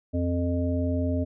harmonic tone, 87.31 Hz, F2, in tune, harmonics 1 / 3 / 5 / 7, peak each -26 / -27 / -37 / -32 dBFS, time 0.13-1.25 s, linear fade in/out 20 ms, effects none

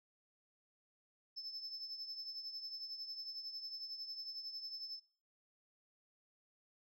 sine tone with tremolo, 5260 Hz, E8, 5 cents flat, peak -39 dBFS, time 1.36-5 s, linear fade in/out 20 ms, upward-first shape triangle, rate 11 Hz, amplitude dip 70%, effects noise-tail reverb RT60 0.5 s tail -25 dB re dry + tanh soft clip ceiling -40 dBFS

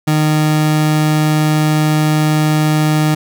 30% pulse tone, 153.5 Hz, D#3, 23 cents flat, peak -8 dBFS, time 0.07-3.15 s, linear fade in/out 10 ms, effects none

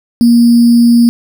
sine tone with sample-and-hold, 236.2 Hz, A#3, 23 cents sharp, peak -3 dBFS, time 0.21-1.09 s, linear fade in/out 0 ms, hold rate 4900 Hz, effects none

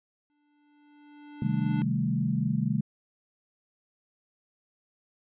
square tone with exponential growth, 293.7 Hz, D4, in tune, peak -32 dBFS, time 0.3-1.82 s, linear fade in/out 0 ms, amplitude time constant 330 ms
sine chord, A half-diminished seventh, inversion first, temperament equal, 130.81 / 155.56 / 196 / 220 Hz, C3 / Eb3 / G3 / A3, 0 / 0 / 0 / 0 cents, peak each -30 dBFS, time 1.42-2.81 s, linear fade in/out 2 ms
effects resampled to 8000 Hz

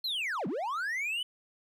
triangle linear two-way sweep, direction down then up, 4291 to 155.56 to 3045 Hz, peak -29 dBFS, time 0.04-1.23 s, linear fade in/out 5 ms, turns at 0.47 s, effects none

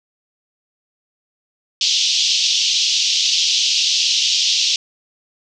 pink band-pass noise, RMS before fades -17 dBFS, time 1.81-4.76 s, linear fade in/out 2 ms, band 2900 to 6200 Hz, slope 48 dB/octave, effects none

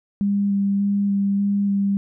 sine tone with vibrato, 200 Hz, G3, 35 cents sharp, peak -17 dBFS, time 0.21-1.97 s, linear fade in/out 0 ms, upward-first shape square, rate 1.7 Hz, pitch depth 10 cents each way, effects none

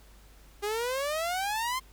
sawtooth exponential sweep, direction up, 402 to 1062 Hz, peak -25 dBFS, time 0.62-1.8 s, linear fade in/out 20 ms, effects added 50 Hz sine -53 dBFS peak until 1.92 s + pink hiss -59 dBFS RMS until 1.92 s

